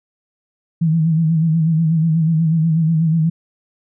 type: tone with vibrato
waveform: sine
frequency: 161.5 Hz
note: E3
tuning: 35 cents flat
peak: -12 dBFS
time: 0.81-3.3 s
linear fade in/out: 10 ms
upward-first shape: sine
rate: 8.2 Hz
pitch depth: 64 cents each way
effects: none